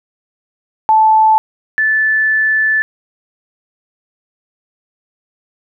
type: tone pair in turn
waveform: sine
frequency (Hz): 874 / 1748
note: A5 / A6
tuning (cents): -12 / -12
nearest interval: octave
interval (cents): 1200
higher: second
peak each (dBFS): -6 / -10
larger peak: first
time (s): 0.89-1.38 / 1.78-2.82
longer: second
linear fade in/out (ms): 0
effects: none